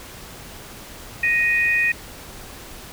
sine tone pair together, 1874 / 2480 Hz, A#6 / D#7, +9 / -6 cents, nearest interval perfect fourth, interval 485 cents, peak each -19 dBFS, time 1.23-1.92 s, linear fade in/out 5 ms, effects pink hiss -39 dBFS RMS until 2.92 s

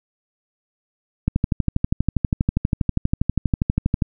click train, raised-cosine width 5 ms, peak -5 dBFS, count 35, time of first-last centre 1.28-4.022 s, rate 12.4 Hz, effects none

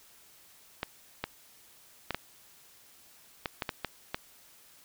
clicks, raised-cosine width 0.3 ms, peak -15 dBFS, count 9, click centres 0.831 / 1.24 / 2.107 / 2.146 / 3.458 / 3.622 / 3.692 / 3.847 / 4.145 s, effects white hiss -58 dBFS RMS until 4.84 s

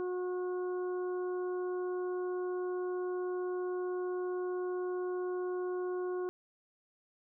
harmonic tone, 363.1 Hz, F#4, 33 cents flat, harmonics 1 / 2 / 3 / 4, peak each -33 / -48 / -47 / -52 dBFS, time 0-6.29 s, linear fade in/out 0 ms, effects none

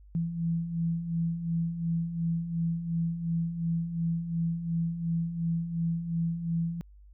sine beating tone pair, 164.81 / 167.61 Hz, E3 / E3, 0 / +29 cents, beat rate 2.8 Hz, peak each -35 / -28 dBFS, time 0.15-6.81 s, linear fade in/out 0 ms, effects added 50 Hz sine -50 dBFS peak until 7.13 s

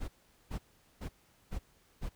brown noise bursts, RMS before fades -36 dBFS, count 5, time 0-2.095 s, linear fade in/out 20 ms, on 83 ms, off 420 ms, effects pink hiss -67 dBFS RMS until 2.15 s

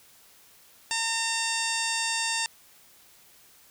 harmonic tone with a mistuned harmonic, 910 Hz, A#5, 42 cents flat, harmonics 1 / 2 / 3 / 4 / 5 / 6 / 7 / 8 / 9 / 10, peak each -34 / -33 / -33 / -35 / -34 / -36 / -41 / -35 / -37 / -40 dBFS, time 0.91-2.46 s, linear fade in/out 0 ms, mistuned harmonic 5, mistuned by +34 cents, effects white hiss -56 dBFS RMS until 3.7 s

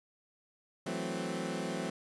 20% pulse chord, F# half-diminished seventh, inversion third, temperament equal, 164.81 / 185 / 220 / 261.6 Hz, E3 / F#3 / A3 / C4, 0 / 0 / 0 / 0 cents, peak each -36 / -34 / -36 / -35 dBFS, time 0.86-1.9 s, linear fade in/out 5 ms, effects resampled to 24000 Hz + 11-bit

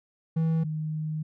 triangle / sine tone pair in turn, 161.9 / 155.22 Hz, E3 / D#3, -31 / -4 cents, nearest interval minor second, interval 73 cents, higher first, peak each -20 / -28 dBFS, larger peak first, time 0.36-0.64 / 0.64-1.23 s, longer second, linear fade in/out 10 ms, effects none

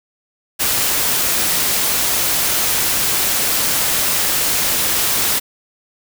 white noise, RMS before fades -17 dBFS, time 0.59-5.4 s, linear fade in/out 20 ms, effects none

